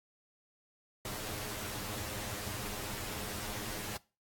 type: noise with comb filter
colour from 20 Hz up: pink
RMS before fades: -40 dBFS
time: 1.05-3.97 s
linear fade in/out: 2 ms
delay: 9.6 ms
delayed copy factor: +0.95
effects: noise-tail reverb RT60 0.3 s tail -20 dB re dry + AAC 64 kbps